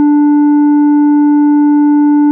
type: tone with tanh clipping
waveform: triangle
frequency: 293.7 Hz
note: D4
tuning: in tune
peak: -6 dBFS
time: 0-2.31 s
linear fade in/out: 0 ms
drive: 10 dB
effects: none